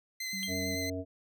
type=tone with vibrato; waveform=20% pulse; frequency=2054 Hz; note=C7; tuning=33 cents flat; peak=-30 dBFS; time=0.2-0.9 s; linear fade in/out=5 ms; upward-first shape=triangle; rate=8.9 Hz; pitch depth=21 cents each way
type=tone; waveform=sine; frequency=191.7 Hz; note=G3; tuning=38 cents flat; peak=-39 dBFS; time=0.33-0.75 s; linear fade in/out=2 ms
type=tone with exponential decay; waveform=square; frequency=3213 Hz; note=G7; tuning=42 cents sharp; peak=-33 dBFS; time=0.43-0.54 s; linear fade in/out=0 ms; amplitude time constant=23 ms
type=harmonic tone; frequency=92.5 Hz; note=F#2; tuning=in tune; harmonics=1 / 3 / 5 / 7; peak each=-39 / -37 / -41 / -40 dBFS; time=0.47-1.05 s; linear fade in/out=50 ms
effects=none